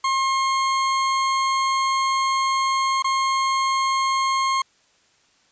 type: tone with dropouts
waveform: 40% pulse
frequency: 1071 Hz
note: C6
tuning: 40 cents sharp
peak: -18 dBFS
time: 0.04-4.62 s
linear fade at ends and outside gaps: 5 ms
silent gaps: 3.024-3.043 s
effects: white hiss -60 dBFS RMS until 5.51 s + resampled to 16000 Hz